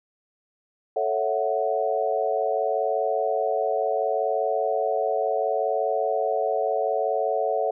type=chord; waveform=sine; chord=F# minor seventh; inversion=first; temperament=equal; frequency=440 / 554.4 / 659.3 / 740 Hz; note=A4 / C#5 / E5 / F#5; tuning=0 / 0 / 0 / 0 cents; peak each=-27 dBFS; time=0.96-7.71 s; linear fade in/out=5 ms; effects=none